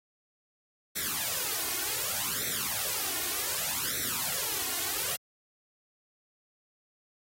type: noise with flanger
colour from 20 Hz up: white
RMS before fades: -32 dBFS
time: 0.95-5.17 s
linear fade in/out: 20 ms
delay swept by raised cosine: 0.51 to 2.81 ms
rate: 0.66 Hz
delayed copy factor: +0.9
effects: high-pass 80 Hz 12 dB/octave + AAC 48 kbps